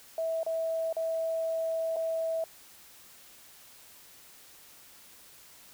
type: tone with dropouts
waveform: sine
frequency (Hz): 652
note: E5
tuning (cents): -19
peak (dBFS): -28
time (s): 0.18-2.44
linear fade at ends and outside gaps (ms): 2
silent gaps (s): 0.432-0.464 / 0.927-0.966 / 1.961-1.966
effects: white hiss -54 dBFS RMS until 5.73 s